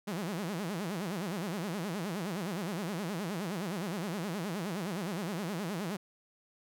sawtooth tone with vibrato, 185 Hz, F#3, in tune, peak -30 dBFS, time 0.07-5.97 s, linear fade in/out 10 ms, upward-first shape sine, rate 9.6 Hz, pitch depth 250 cents each way, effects none

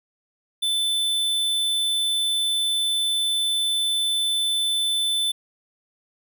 square tone, 3520 Hz, A7, in tune, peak -21 dBFS, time 0.62-5.32 s, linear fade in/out 10 ms, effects none

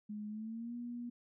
sine tone with pitch glide, 210.2 to 240.1 Hz, G#3 to B3, +21 to -49 cents, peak -40 dBFS, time 0.09-1.1 s, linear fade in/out 10 ms, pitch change +230 cents, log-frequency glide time 0.28-0.75 s, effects none

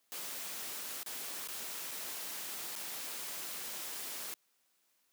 white noise with dropouts, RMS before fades -42 dBFS, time 0.12-4.34 s, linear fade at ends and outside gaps 0 ms, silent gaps 1.031-1.062 / 1.474-1.486 / 1.911-1.915 / 2.755-2.761 s, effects white hiss -75 dBFS RMS until 5.12 s + high-pass 200 Hz 12 dB/octave

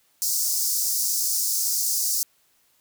pink high-pass noise, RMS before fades -24 dBFS, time 0.22-2.23 s, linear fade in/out 0 ms, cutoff 5000 Hz, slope 48 dB/octave, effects white hiss -64 dBFS RMS until 2.8 s

